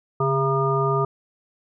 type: harmonic tone with a mistuned harmonic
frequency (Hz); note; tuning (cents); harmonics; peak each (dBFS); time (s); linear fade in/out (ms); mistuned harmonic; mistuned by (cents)
134.9; C#3; -47; 1 / 3 / 5 / 7 / 9; -23 / -23 / -29 / -29 / -24; 0.2-1.05; 5; 1; +55
effects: none